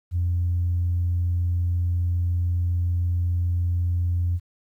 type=tone; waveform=sine; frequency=87.31 Hz; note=F2; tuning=in tune; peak=-19 dBFS; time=0.11-4.4 s; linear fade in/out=50 ms; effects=tanh soft clip ceiling -16 dBFS + 10-bit